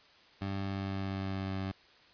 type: tone with pitch glide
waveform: 20% pulse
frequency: 98 to 95.82 Hz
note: G2 to G2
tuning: 0 to -39 cents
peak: -29 dBFS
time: 0.41-1.72 s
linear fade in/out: 10 ms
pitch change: -39 cents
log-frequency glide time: 0.58-1.57 s
effects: white hiss -60 dBFS RMS until 2.13 s + resampled to 11025 Hz